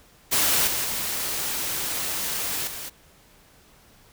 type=noise with level steps; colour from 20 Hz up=white; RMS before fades=-21 / -26 / -28 / -35 dBFS; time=0.31-2.9 s; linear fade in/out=20 ms; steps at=0.67 / 0.84 / 2.67 s; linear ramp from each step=5 ms; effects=pink hiss -55 dBFS RMS until 4.12 s